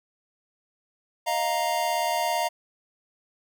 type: chord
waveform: square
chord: Eb suspended second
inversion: none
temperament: just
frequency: 622.3 / 700 / 933.4 Hz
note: Eb5 / F5 / Bb5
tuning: 0 / +4 / +2 cents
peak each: -31 / -28 / -28 dBFS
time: 1.26-2.49 s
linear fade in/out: 20 ms
effects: none